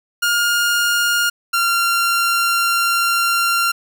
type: tone pair in turn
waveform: sawtooth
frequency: 1417 / 1380.6 Hz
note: F6 / F6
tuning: +25 / -20 cents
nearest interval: unison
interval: 45 cents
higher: first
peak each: -11 dBFS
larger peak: neither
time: 0.22-1.3 / 1.53-3.72 s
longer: second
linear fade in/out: 10 ms
effects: none